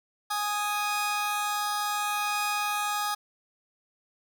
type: tone pair together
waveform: sawtooth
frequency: 829.9 / 1244.5 Hz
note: G#5 / D#6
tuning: -1 / 0 cents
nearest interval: perfect fifth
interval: 701 cents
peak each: -26 dBFS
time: 0.3-3.15 s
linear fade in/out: 10 ms
effects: none